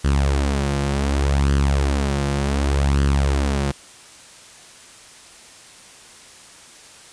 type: tone with flanger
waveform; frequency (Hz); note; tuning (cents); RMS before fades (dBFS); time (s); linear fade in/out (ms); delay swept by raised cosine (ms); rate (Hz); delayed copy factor
sawtooth; 69.7; C#2; +10; -19; 0.04-3.72; 10; 0.64 to 5.84; 0.67; +0.6
effects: white hiss -44 dBFS RMS until 7.12 s + resampled to 22050 Hz